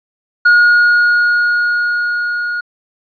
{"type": "tone with level ramp", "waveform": "triangle", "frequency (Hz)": 1439, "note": "F#6", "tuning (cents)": -49, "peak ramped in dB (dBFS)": [-3, -15], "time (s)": [0.45, 2.61], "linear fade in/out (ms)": 10, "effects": ["resampled to 11025 Hz"]}